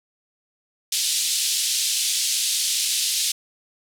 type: band-pass noise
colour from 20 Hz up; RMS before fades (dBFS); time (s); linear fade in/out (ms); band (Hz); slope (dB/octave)
pink; -23; 0.92-3.32; 5; 3300 to 11000; 24
effects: none